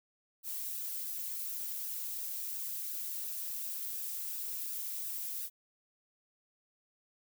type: noise with flanger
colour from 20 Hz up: violet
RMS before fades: -39 dBFS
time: 0.43-5.5 s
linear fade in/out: 50 ms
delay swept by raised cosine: 0.91 to 2.71 ms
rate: 2.8 Hz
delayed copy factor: -0.5
effects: none